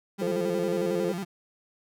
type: tone with vibrato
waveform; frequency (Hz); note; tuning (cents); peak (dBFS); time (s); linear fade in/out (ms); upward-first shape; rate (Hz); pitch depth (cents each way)
35% pulse; 185; F#3; 0; -29; 0.18-1.25; 20; square; 11; 120
type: chord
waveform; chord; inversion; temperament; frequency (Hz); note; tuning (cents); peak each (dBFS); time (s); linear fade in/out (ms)
sine; F major; none; just; 349.2 / 436.5 / 523.8; F4 / A4 / C5; 0 / -14 / +2; -30; 0.21-1.12; 5
effects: none